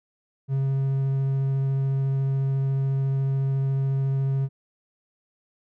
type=tone with vibrato; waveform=triangle; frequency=135.6 Hz; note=C#3; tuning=38 cents flat; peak=-19 dBFS; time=0.48-4.49 s; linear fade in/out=50 ms; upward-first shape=triangle; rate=14 Hz; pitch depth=8 cents each way; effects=none